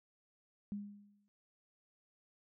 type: tone with exponential decay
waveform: sine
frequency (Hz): 204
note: G#3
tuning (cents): -31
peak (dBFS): -36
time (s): 0.72-1.28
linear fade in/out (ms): 0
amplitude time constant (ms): 120
effects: none